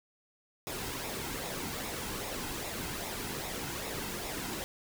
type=noise with flanger; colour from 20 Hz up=pink; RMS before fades=-38 dBFS; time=0.67-4.64 s; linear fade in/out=0 ms; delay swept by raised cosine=0.65 to 1.75 ms; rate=2.5 Hz; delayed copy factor=-0.5; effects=none